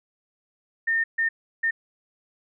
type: tone bursts at uneven times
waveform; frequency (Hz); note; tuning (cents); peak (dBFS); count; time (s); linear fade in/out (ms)
sine; 1820; A#6; -42; -20; 3; 0.87-1.04 / 1.18-1.29 / 1.63-1.71; 10
effects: none